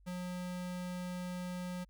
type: tone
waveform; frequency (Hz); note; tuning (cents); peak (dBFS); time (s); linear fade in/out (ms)
square; 180; F#3; -47; -39; 0.06-1.85; 20
effects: added 48 Hz sine -60 dBFS peak until 1.89 s